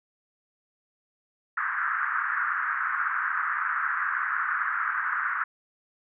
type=band-pass noise; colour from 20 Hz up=pink; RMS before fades=-28 dBFS; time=1.57-5.44 s; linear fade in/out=5 ms; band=1200 to 1700 Hz; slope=48 dB/octave; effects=none